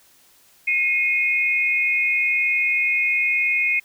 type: tone pair together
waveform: sine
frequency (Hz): 2150 / 2489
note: C7 / D#7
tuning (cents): +47 / 0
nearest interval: minor third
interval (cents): 253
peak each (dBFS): -20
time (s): 0.67-3.8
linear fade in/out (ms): 10
effects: white hiss -55 dBFS RMS until 3.84 s